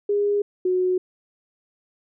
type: tone pair in turn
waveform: sine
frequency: 409 / 366.7 Hz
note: G#4 / F#4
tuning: -26 / -15 cents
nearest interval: major second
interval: 189 cents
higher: first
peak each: -18 dBFS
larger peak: neither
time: 0.09-0.42 / 0.65-0.98 s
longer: neither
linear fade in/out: 5 ms
effects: none